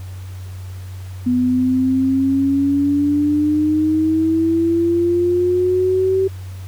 sine exponential sweep, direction up, 246.9 to 384.3 Hz, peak -13 dBFS, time 1.26-6.28 s, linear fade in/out 10 ms, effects added 93 Hz sine -28 dBFS peak until 6.67 s + pink hiss -45 dBFS RMS until 6.67 s

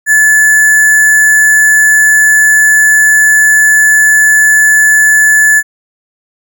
sine tone with sample-and-hold, 1727 Hz, A6, 33 cents flat, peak -3 dBFS, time 0.06-5.63 s, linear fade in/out 50 ms, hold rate 8820 Hz, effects none

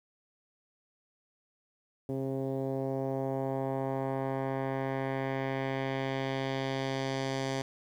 10% pulse tone with low-pass filter sweep, 134.2 Hz, C3, 44 cents sharp, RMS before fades -33 dBFS, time 2.09-7.62 s, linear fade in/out 2 ms, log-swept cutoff 400 to 6300 Hz, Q 1.2, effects 10-bit

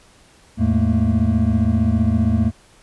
triangle tone cluster, 81.1 / 107.5 / 215.3 / 230.5 Hz, E2 / A2 / A3 / A#3, -28 / -40 / -37 / -19 cents, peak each -18 dBFS, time 0.57-2.52 s, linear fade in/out 50 ms, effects pink hiss -51 dBFS RMS until 2.82 s + resampled to 24000 Hz

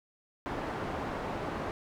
white low-pass noise, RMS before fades -36 dBFS, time 0.46-1.71 s, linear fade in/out 0 ms, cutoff 910 Hz, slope 12 dB/octave, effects none

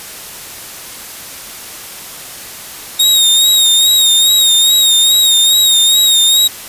sawtooth tone with vibrato, 3729 Hz, A#7, in tune, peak -4 dBFS, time 2.99-6.48 s, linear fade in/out 10 ms, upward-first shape sine, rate 2.4 Hz, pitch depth 50 cents each way, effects white hiss -29 dBFS RMS until 6.68 s + resampled to 32000 Hz

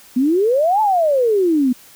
sine exponential two-way sweep, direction up then down, 241.2 to 886 to 241.2 Hz, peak -12 dBFS, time 0.16-1.73 s, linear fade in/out 10 ms, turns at 0.81 s, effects white hiss -45 dBFS RMS until 1.95 s

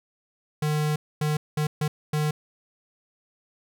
square tone bursts at uneven times, 151.4 Hz, D#3, 47 cents flat, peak -23 dBFS, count 5, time 0.62-0.96 / 1.21-1.37 / 1.57-1.67 / 1.81-1.88 / 2.13-2.31 s, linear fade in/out 5 ms, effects none

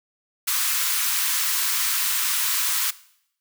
white high-pass noise, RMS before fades -23 dBFS, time 0.47-2.91 s, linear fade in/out 10 ms, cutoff 980 Hz, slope 48 dB/octave, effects noise-tail reverb RT60 0.7 s tail -19 dB re dry

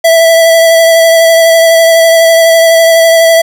square tone with vibrato, 659.3 Hz, E5, in tune, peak -3 dBFS, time 0.04-3.42 s, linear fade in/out 10 ms, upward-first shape sine, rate 12 Hz, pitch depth 16 cents each way, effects none

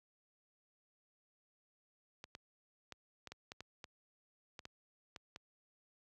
clicks, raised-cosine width 0.2 ms, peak -30 dBFS, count 12, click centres 2.241 / 2.351 / 2.923 / 3.273 / 3.32 / 3.519 / 3.606 / 3.842 / 4.592 / 4.654 / 5.162 / 5.361 s, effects high-pass 60 Hz 12 dB/octave

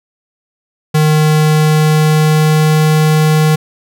square tone with pitch glide, 153.8 to 154.96 Hz, D#3 to D#3, -20 to -7 cents, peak -8 dBFS, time 0.94-3.56 s, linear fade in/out 10 ms, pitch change +13 cents, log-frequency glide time 1.05-2.84 s, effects none

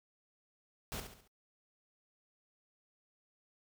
pink noise with echo, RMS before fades -41 dBFS, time 0.92-1 s, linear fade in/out 0 ms, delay 69 ms, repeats 4, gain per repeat -7 dB, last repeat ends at 1.276 s, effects noise-tail reverb RT60 0.1 s tail -26 dB re dry

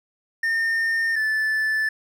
triangle tone pair in turn, 1819 / 1750.3 Hz, A#6 / A6, -43 / -10 cents, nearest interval minor second, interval 67 cents, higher first, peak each -18 dBFS, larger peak neither, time 0.43-1.16 / 1.16-1.89 s, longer neither, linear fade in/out 5 ms, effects none

